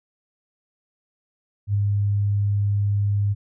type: tone with ADSR envelope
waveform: sine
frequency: 101.7 Hz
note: G#2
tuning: 36 cents flat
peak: -16 dBFS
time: 1.67-3.35 s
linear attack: 73 ms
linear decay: 6 ms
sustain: -2 dB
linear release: 31 ms
effects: none